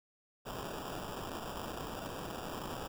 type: noise with sample-and-hold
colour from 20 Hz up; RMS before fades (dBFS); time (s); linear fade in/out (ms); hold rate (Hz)
violet; -42; 0.45-2.88; 20; 2100
effects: none